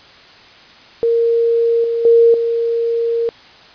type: tone with level steps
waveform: sine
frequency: 464 Hz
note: A#4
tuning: 8 cents flat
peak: -11 / -15 / -6 / -14 dBFS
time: 1.03-3.29 s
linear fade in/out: 0 ms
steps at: 1.84 / 2.05 / 2.34 s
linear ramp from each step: 2 ms
effects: white hiss -42 dBFS RMS until 3.74 s + resampled to 11025 Hz